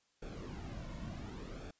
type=noise with flanger; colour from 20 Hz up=brown; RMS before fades=-45 dBFS; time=0.22-1.71 s; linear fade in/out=5 ms; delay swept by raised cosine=1 to 2.5 ms; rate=0.69 Hz; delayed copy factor=-0.65; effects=white hiss -75 dBFS RMS until 1.79 s + resampled to 16000 Hz